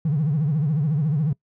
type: tone with vibrato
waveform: triangle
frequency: 150 Hz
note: D3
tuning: 37 cents sharp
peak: -15 dBFS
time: 0.05-1.33 s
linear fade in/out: 5 ms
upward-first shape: triangle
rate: 14 Hz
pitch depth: 210 cents each way
effects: noise-tail reverb RT60 0.1 s tail -26 dB re dry + tanh soft clip ceiling -15 dBFS